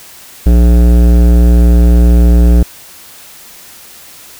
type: tone with hard clipping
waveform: sine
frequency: 59.1 Hz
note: A#1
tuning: 24 cents sharp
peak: -5 dBFS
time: 0.46-2.63 s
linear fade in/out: 5 ms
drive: 15 dB
effects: white hiss -35 dBFS RMS until 4.39 s